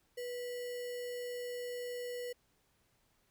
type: tone with sample-and-hold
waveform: sine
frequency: 489.2 Hz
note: B4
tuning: 16 cents flat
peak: -38 dBFS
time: 0.17-2.33 s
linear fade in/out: 10 ms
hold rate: 2450 Hz
effects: pink hiss -74 dBFS RMS until 3.3 s